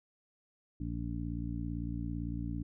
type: harmonic tone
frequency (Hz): 57.8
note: A#1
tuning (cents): -14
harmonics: 1 / 2 / 3 / 4 / 5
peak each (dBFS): -39 / -40 / -42 / -44 / -41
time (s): 0.8-2.63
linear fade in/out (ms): 5
effects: none